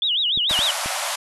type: tone with vibrato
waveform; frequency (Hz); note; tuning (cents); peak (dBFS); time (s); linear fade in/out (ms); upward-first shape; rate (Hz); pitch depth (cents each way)
sine; 3322; G#7; 0; -18; 0.02-0.71; 2; sine; 6.8; 260
type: clicks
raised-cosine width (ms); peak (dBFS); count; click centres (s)
3; -20; 4; 0.375 / 0.511 / 0.591 / 0.86
type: band-pass noise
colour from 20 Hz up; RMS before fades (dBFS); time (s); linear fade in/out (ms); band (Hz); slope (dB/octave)
pink; -26; 0.49-1.16; 10; 570 to 12000; 96
effects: none